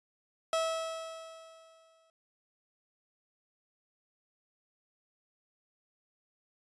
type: tone with exponential decay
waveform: 30% pulse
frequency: 650 Hz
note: E5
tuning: 24 cents flat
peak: -24 dBFS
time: 0.53-2.1 s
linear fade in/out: 1 ms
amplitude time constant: 340 ms
effects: resampled to 22050 Hz